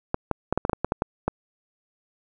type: clicks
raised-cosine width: 1 ms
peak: -8 dBFS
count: 11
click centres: 0.144 / 0.313 / 0.526 / 0.576 / 0.651 / 0.696 / 0.732 / 0.846 / 0.921 / 1.021 / 1.28 s
effects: none